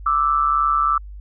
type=tone pair together; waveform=sine; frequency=1174.7 / 1317.6 Hz; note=D6 / E6; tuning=0 / -1 cents; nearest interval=major second; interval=199 cents; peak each=-18 dBFS; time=0.06-0.98 s; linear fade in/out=5 ms; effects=added 50 Hz sine -33 dBFS peak until 1.2 s